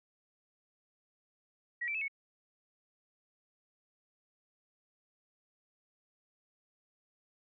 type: tone with pitch steps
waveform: sine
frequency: 1917 / 2335 / 2603 / 2209 Hz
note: A#6 / D7 / E7 / C#7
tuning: +48 / -11 / -22 / -7 cents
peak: -33 dBFS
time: 1.81-2.082 s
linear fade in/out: 10 ms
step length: 68 ms
effects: none